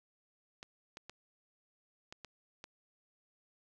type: clicks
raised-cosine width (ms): 0.2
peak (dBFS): -29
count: 6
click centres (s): 0.629 / 0.971 / 1.096 / 2.125 / 2.247 / 2.641
effects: none